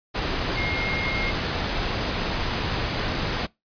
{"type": "tone in noise", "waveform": "sine", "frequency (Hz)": 2138, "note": "C7", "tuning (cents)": 37, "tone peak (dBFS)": -27, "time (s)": [0.56, 1.32], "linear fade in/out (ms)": 20, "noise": "pink", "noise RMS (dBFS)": -26, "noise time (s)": [0.14, 3.47], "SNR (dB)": -4, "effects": ["noise-tail reverb RT60 0.2 s tail -23 dB re dry", "resampled to 11025 Hz"]}